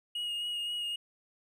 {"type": "tone with vibrato", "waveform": "triangle", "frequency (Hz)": 2875, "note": "F7", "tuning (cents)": 50, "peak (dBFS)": -31, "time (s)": [0.15, 0.96], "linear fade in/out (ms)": 5, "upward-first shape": "sine", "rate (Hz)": 3.8, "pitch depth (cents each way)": 19, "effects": []}